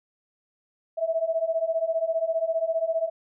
sine beating tone pair, 644 / 659 Hz, E5 / E5, -41 / -1 cents, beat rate 15 Hz, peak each -27 / -25 dBFS, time 0.97-3.1 s, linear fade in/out 20 ms, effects none

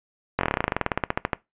slowing click train, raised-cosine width 0.5 ms, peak -6 dBFS, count 22, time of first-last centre 0.39-1.332 s, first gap 21 ms, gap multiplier 1.07, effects noise-tail reverb RT60 0.2 s tail -21 dB re dry + resampled to 8000 Hz

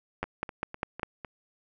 two click trains, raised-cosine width 0.5 ms, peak -14 / -23 dBFS, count 5 / 5, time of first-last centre 0.23-1.032 / 0.24-1.248 s, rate 4.99 / 3.97 Hz, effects none

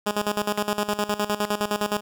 10% pulse tone with tremolo, 207.7 Hz, G#3, in tune, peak -13 dBFS, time 0.06-2.01 s, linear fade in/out 10 ms, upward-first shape square, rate 9.7 Hz, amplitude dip 80%, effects none

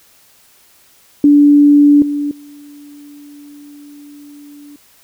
sine tone with level steps, 290.1 Hz, D4, 21 cents flat, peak -4 / -15 / -34 dBFS, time 1.24-4.76 s, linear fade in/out 2 ms, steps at 2.02 / 2.31 s, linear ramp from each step 2 ms, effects white hiss -49 dBFS RMS until 5.03 s

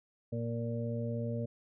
harmonic tone, 116.54 Hz, A#2, in tune, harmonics 1 / 2 / 4 / 5, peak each -35 / -38 / -41 / -42 dBFS, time 0.32-1.46 s, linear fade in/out 10 ms, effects none

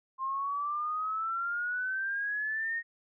sine exponential sweep, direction up, 1052 to 1864.7 Hz, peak -30 dBFS, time 0.18-2.83 s, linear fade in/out 50 ms, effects none

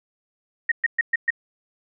sine tone bursts, 1864.7 Hz, A#6, in tune, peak -16 dBFS, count 5, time 0.69-1.305 s, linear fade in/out 5 ms, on 27 ms, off 120 ms, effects none

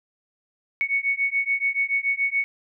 sine beating tone pair, 2217 / 2224 Hz, C#7 / C#7, 0 / +5 cents, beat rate 7 Hz, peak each -24 dBFS, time 0.81-2.44 s, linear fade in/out 0 ms, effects none

